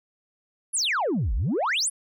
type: exponential two-way sweep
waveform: sine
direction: down then up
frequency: 11175 to 43.27 to 11175 Hz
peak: -20 dBFS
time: 0.73-1.9 s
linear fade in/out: 20 ms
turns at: 1.34 s
effects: tanh soft clip ceiling -20 dBFS